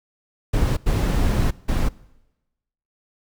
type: noise bursts at uneven times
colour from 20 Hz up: brown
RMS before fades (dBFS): -19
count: 3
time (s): 0.53-0.77 / 0.86-1.51 / 1.68-1.89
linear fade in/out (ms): 10
effects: noise-tail reverb RT60 1.0 s tail -22 dB re dry